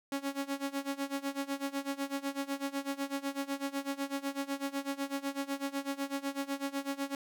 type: tone with tremolo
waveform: sawtooth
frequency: 277.1 Hz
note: C#4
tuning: 1 cent flat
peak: -27 dBFS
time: 0.12-7.15 s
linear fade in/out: 2 ms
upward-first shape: sine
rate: 8 Hz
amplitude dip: 90%
effects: none